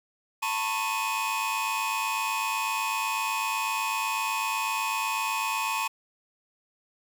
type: tone cluster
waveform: 45% pulse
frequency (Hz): 890 / 990 / 1098 / 2510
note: A5 / B5 / C#6 / D#7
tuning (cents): +20 / +4 / -17 / +15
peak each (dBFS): -31 / -35 / -32 / -32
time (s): 0.42-5.88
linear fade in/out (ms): 10
effects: none